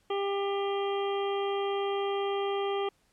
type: harmonic tone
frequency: 398 Hz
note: G4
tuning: 26 cents sharp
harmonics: 1 / 2 / 3 / 5 / 6 / 7 / 8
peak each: -29 / -35 / -38 / -46 / -48 / -47 / -42 dBFS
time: 0.1-2.89 s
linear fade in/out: 5 ms
effects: pink hiss -69 dBFS RMS until 3.12 s + low-pass 11000 Hz 12 dB/octave